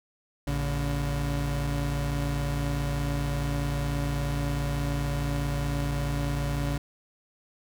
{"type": "tone pair together", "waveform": "35% pulse", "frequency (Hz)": [56.63, 142.7], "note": ["A#1", "D3"], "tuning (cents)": [-49, -49], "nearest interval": "octave + major third", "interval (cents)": 1600, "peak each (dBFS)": [-28, -27], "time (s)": [0.47, 6.78], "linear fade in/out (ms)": 5, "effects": []}